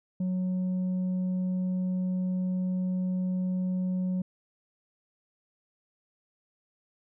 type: tone with tanh clipping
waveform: sine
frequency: 183.9 Hz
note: F#3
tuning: 10 cents flat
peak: -27 dBFS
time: 0.2-4.22 s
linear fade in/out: 5 ms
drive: 3 dB
effects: none